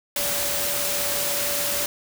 sine tone in noise, 575 Hz, D5, 37 cents flat, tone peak -32 dBFS, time 0.16-1.86 s, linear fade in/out 2 ms, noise white, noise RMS -25 dBFS, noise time 0.16-1.86 s, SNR -10 dB, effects none

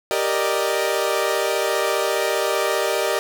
sawtooth chord, Eb major seventh, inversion first, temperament equal, 392 / 466.2 / 587.3 / 622.3 Hz, G4 / Bb4 / D5 / Eb5, 0 / 0 / 0 / 0 cents, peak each -21 dBFS, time 0.11-3.19 s, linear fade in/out 0 ms, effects none

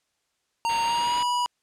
square tone with pitch glide, 925 to 975.5 Hz, A#5 to B5, -14 to -22 cents, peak -23 dBFS, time 0.65-1.46 s, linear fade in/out 0 ms, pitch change +92 cents, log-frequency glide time 0.82-1.21 s
white low-pass noise, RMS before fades -37 dBFS, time 0.69-1.23 s, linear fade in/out 5 ms, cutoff 4100 Hz, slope 48 dB/octave
effects white hiss -74 dBFS RMS until 1.62 s + low-pass 8000 Hz 12 dB/octave

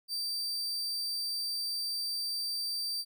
40% pulse tone, 4663 Hz, D8, 13 cents flat, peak -31 dBFS, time 0.08-3.05 s, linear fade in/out 50 ms, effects none

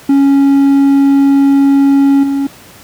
triangle tone with level steps, 277.2 Hz, C#4, in tune, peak -3 / -9 dBFS, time 0.09-2.47 s, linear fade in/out 5 ms, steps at 2.23 s, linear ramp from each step 5 ms, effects pink hiss -37 dBFS RMS until 2.83 s + high-pass 80 Hz 12 dB/octave

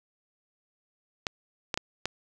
clicks, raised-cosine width 0.2 ms, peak -11 dBFS, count 4, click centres 1.268 / 1.742 / 1.775 / 2.056 s, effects none

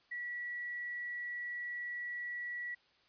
sine tone, 1939 Hz, B6, 32 cents flat, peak -38 dBFS, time 0.11-2.75 s, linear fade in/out 10 ms, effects white hiss -69 dBFS RMS until 3.08 s + resampled to 11025 Hz

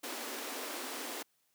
pink high-pass noise, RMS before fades -41 dBFS, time 0.03-1.23 s, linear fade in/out 10 ms, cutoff 240 Hz, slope 96 dB/octave, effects white hiss -75 dBFS RMS until 1.54 s + high-pass 80 Hz 12 dB/octave

